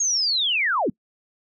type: linear sweep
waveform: sine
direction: down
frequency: 6645 to 164.7 Hz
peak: -19 dBFS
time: 0-0.9 s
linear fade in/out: 5 ms
effects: noise-tail reverb RT60 0.1 s tail -26 dB re dry